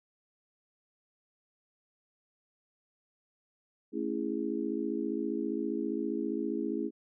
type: chord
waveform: sine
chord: A major seventh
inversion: none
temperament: just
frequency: 220 / 275 / 330 / 412.5 Hz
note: A3 / C#4 / E4 / G#4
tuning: 0 / -14 / +2 / -12 cents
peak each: -37 / -35 / -35 / -37 dBFS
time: 3.92-6.91 s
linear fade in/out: 50 ms
effects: none